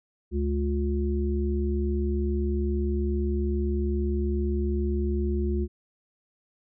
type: harmonic tone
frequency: 71.2 Hz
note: C#2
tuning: 47 cents sharp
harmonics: 1 / 3 / 5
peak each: -25 / -31 / -30 dBFS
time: 0.31-5.68 s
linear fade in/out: 50 ms
effects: none